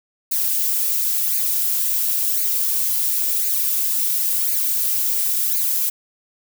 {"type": "noise with flanger", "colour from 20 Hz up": "violet", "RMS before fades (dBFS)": -20, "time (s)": [0.31, 5.9], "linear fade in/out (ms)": 10, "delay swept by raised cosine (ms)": [0.45, 4.95], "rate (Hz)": 0.95, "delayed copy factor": 0.6, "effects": []}